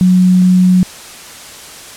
sine tone pair in turn, 183 / 183 Hz, F#3 / F#3, -19 / -19 cents, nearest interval unison, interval 0 cents, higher neither, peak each -5 dBFS, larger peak neither, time 0.01-0.42 / 0.42-0.83 s, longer neither, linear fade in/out 0 ms, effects white hiss -32 dBFS RMS until 1.96 s + low-pass 10000 Hz 12 dB/octave

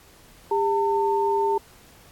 sine tone pair together, 401.1 / 900.4 Hz, G4 / A5, +40 / +40 cents, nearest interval octave + major second, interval 1400 cents, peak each -22 dBFS, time 0.51-1.58 s, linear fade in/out 5 ms, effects pink hiss -52 dBFS RMS until 2.11 s + AAC 64 kbps

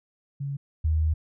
sine tone pair in turn, 140 / 78.57 Hz, C#3 / D#2, +18 / +17 cents, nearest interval minor seventh, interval 1001 cents, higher first, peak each -28 / -20 dBFS, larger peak second, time 0.4-0.57 / 0.84-1.14 s, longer second, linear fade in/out 10 ms, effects none

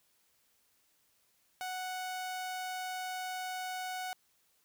sawtooth tone, 740 Hz, F#5, in tune, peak -33 dBFS, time 1.61-4.13 s, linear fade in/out 0 ms, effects white hiss -72 dBFS RMS until 4.64 s

